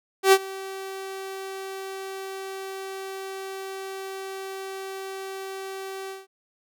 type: tone with ADSR envelope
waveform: sawtooth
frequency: 385.4 Hz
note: G4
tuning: 29 cents flat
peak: -7 dBFS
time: 0.23-6.27 s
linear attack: 94 ms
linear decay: 54 ms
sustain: -22 dB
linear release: 180 ms
effects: none